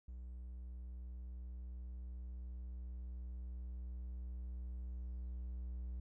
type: tone with level ramp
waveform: triangle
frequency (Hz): 61.4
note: B1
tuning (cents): -9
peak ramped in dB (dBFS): -44 to -39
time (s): 0.08-6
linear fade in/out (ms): 5
effects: none